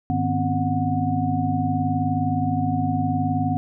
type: tone cluster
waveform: sine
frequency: 101.3 / 153.9 / 248.6 / 267.9 / 732 Hz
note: G#2 / D#3 / B3 / C4 / F#5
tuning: -43 / -19 / +12 / +41 / -19 cents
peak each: -26 dBFS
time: 0.1-3.57 s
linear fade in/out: 0 ms
effects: none